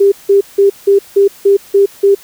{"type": "tone bursts", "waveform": "sine", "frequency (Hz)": 397.8, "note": "G4", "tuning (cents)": 25, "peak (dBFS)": -4, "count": 8, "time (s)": [0, 2.15], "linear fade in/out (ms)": 10, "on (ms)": 120, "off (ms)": 170, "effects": ["white hiss -39 dBFS RMS until 2.23 s"]}